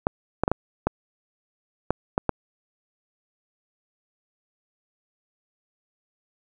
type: clicks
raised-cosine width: 1 ms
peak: -6 dBFS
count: 8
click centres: 0.069 / 0.436 / 0.479 / 0.516 / 0.87 / 1.906 / 2.179 / 2.293 s
effects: none